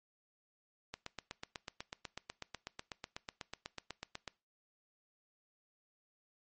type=click train; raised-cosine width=0.2 ms; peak=-24 dBFS; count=28; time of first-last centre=0.94-4.277 s; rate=8.09 Hz; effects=noise-tail reverb RT60 0.3 s tail -22 dB re dry + MP3 32 kbps